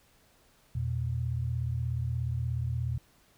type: tone pair together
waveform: sine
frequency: 84.31 / 121.1 Hz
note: E2 / B2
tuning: +40 / -34 cents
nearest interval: tritone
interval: 626 cents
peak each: -33 / -30 dBFS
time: 0.75-2.98 s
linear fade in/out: 5 ms
effects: pink hiss -64 dBFS RMS until 3.37 s